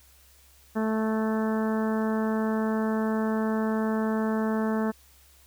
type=harmonic tone; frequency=219.3 Hz; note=A3; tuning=6 cents flat; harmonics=1 / 2 / 3 / 4 / 5 / 6 / 7 / 8; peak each=-25 / -31 / -35 / -37 / -39 / -41 / -42 / -43 dBFS; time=0.75-4.92 s; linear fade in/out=20 ms; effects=added 67 Hz sine -58 dBFS peak until 5.46 s + white hiss -58 dBFS RMS until 5.46 s